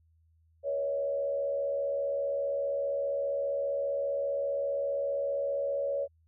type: tone with frequency modulation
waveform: sine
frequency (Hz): 560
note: C#5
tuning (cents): +18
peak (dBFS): -28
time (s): 0.63-6.08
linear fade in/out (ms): 50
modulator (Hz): 75.1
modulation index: 0.6
effects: added 81 Hz sine -63 dBFS peak until 6.27 s